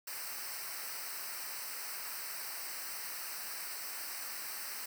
white noise with comb filter, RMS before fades -42 dBFS, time 0.07-4.86 s, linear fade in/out 5 ms, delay 0.29 ms, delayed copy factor -0.85, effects none

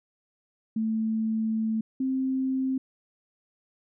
sine tone pair in turn, 221 / 263 Hz, A3 / C4, +8 / +9 cents, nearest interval minor third, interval 301 cents, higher second, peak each -24 dBFS, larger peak neither, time 0.76-1.81 / 2-2.78 s, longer first, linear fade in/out 5 ms, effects none

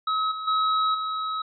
square tone with level steps, 1281 Hz, E6, 50 cents flat, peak -23 / -31 / -21 / -27 dBFS, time 0.07-1.42 s, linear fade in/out 5 ms, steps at 0.31 / 0.47 / 0.94 s, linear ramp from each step 10 ms, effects resampled to 11025 Hz

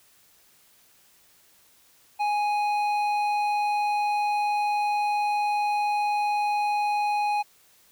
triangle tone with hard clipping, 830.6 Hz, G#5, in tune, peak -24 dBFS, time 2.19-7.43 s, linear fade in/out 20 ms, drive 12 dB, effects white hiss -59 dBFS RMS until 7.91 s

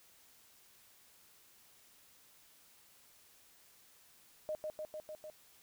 sine tone with echo, 616 Hz, D#5, 17 cents flat, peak -35 dBFS, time 4.49-4.55 s, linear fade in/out 0 ms, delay 150 ms, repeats 5, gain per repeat -2 dB, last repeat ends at 5.3 s, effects white hiss -64 dBFS RMS until 5.62 s

